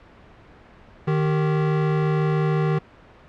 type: tone pair together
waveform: square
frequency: 154.1 / 388.3 Hz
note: D#3 / G4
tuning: -16 / -16 cents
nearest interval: octave + major third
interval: 1600 cents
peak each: -20 / -27 dBFS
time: 1.07-2.79 s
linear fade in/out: 10 ms
effects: pink hiss -48 dBFS RMS until 3.28 s + low-pass 2000 Hz 12 dB/octave